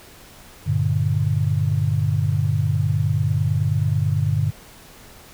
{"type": "chord", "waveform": "sine", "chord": "G minor", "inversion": "none", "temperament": "just", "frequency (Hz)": [98, 117.6, 147], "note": ["G2", "Bb2", "D3"], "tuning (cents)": [0, 16, 2], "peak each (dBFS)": [-21, -23, -21], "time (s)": [0.66, 4.51], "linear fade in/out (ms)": 20, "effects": ["pink hiss -45 dBFS RMS until 5.33 s"]}